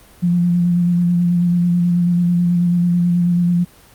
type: tone with vibrato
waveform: sine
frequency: 174.61 Hz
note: F3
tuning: in tune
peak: -12 dBFS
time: 0.22-3.65 s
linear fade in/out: 20 ms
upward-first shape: square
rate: 9.2 Hz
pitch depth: 17 cents each way
effects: pink hiss -46 dBFS RMS until 3.94 s + Opus 24 kbps